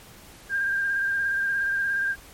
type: tone with vibrato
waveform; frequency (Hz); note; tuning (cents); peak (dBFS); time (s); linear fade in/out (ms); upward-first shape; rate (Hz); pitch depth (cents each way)
sine; 1597; G6; +32; -22; 0.49-2.16; 50; square; 17; 20
effects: pink hiss -48 dBFS RMS until 2.33 s + MP3 64 kbps